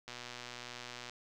click train, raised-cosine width 0.2 ms, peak -27 dBFS, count 125, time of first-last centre 0.08-1.096 s, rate 122 Hz, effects none

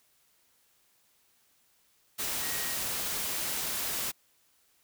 sine tone in noise, 1887 Hz, A#6, 21 cents sharp, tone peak -42 dBFS, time 2.41-2.76 s, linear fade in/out 20 ms, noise white, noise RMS -33 dBFS, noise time 2.18-4.12 s, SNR -12 dB, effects white hiss -68 dBFS RMS until 4.83 s

